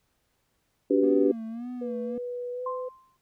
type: chord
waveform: sine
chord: G major seventh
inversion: second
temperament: equal with one note detuned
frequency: 287.1 / 370 / 392 / 493.9 Hz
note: D4 / F#4 / G4 / B4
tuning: -39 / 0 / 0 / 0 cents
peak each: -23 / -29 / -23 / -26 dBFS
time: 0.9-1.32 s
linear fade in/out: 10 ms
type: tone with vibrato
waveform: triangle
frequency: 235.5 Hz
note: A#3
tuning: 18 cents sharp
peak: -31 dBFS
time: 1.03-2.18 s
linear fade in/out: 2 ms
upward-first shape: sine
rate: 1.8 Hz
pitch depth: 98 cents each way
type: tone with pitch glide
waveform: sine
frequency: 490 to 505.5 Hz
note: B4 to B4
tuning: -14 to +40 cents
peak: -31 dBFS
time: 1.81-2.89 s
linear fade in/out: 10 ms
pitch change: +54 cents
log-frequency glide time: 2.52-2.66 s
type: tone with exponential decay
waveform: sine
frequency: 1046.5 Hz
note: C6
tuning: in tune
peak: -28 dBFS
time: 2.66-3.17 s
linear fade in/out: 5 ms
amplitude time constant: 110 ms
effects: pink hiss -73 dBFS RMS until 3.21 s